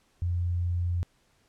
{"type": "tone", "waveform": "sine", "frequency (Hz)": 87.5, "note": "F2", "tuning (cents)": 4, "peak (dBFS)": -25, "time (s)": [0.22, 1.03], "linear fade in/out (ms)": 0, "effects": ["pink hiss -67 dBFS RMS until 1.48 s", "low-pass 10000 Hz 12 dB/octave"]}